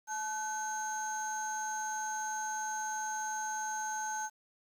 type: tone cluster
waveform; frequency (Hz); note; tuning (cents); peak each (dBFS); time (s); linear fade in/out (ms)
sine; 863 / 1511 / 6420; A5 / F#6 / G8; -34 / +36 / +40; -35 / -39 / -38; 0.07-4.3; 50
effects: tanh soft clip ceiling -29 dBFS + 10-bit